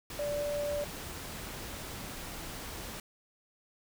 sine tone in noise, 583 Hz, D5, 13 cents flat, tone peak -31 dBFS, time 0.19-0.84 s, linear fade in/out 2 ms, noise pink, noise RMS -42 dBFS, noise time 0.1-3 s, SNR +8 dB, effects none

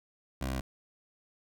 15% pulse tone with notch filter, 65.41 Hz, C2, in tune, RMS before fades -34 dBFS, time 0.41-0.61 s, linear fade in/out 5 ms, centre 160 Hz, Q 2, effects none

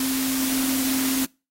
sine tone in noise, 264.3 Hz, C4, 18 cents sharp, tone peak -23 dBFS, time 0-1.25 s, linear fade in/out 2 ms, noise white, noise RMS -27 dBFS, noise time 0-1.25 s, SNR +1 dB, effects noise-tail reverb RT60 0.3 s tail -25 dB re dry + AAC 48 kbps

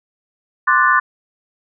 sine chord, D dominant seventh, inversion third, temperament equal, 1046.5 / 1174.7 / 1480 / 1760 Hz, C6 / D6 / F#6 / A6, 0 / 0 / 0 / 0 cents, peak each -16 dBFS, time 0.67-1 s, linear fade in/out 10 ms, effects none

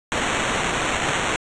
white noise with sample-and-hold, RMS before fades -23 dBFS, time 0.12-1.36 s, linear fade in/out 0 ms, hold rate 4900 Hz, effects resampled to 22050 Hz

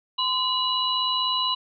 sine tone cluster, 1025 / 2909 / 3958 Hz, C6 / F#7 / B7, -36 / -30 / +3 cents, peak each -26 dBFS, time 0.18-1.55 s, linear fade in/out 10 ms, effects none

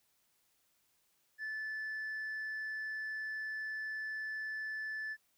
sine tone with tanh clipping, 1744 Hz, A6, 16 cents flat, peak -38 dBFS, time 1.38-5.17 s, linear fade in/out 50 ms, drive 1 dB, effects white hiss -75 dBFS RMS until 5.37 s

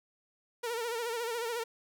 sawtooth tone with vibrato, 466.2 Hz, A#4, in tune, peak -29 dBFS, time 0.63-1.64 s, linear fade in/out 10 ms, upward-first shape sine, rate 14 Hz, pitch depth 74 cents each way, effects none

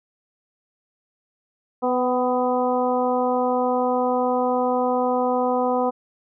harmonic tone with a mistuned harmonic, 249.9 Hz, B3, 21 cents sharp, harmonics 1 / 2 / 3 / 4 / 5, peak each -25 / -22 / -24 / -27 / -32 dBFS, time 1.82-5.91 s, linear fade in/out 20 ms, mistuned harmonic 3, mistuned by +15 cents, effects none

